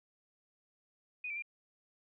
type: tone with pitch steps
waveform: sine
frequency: 2481 / 2329 / 2392 Hz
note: D#7 / D7 / D7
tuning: -6 / -15 / +31 cents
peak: -37 dBFS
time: 1.24-1.423 s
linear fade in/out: 5 ms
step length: 61 ms
effects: none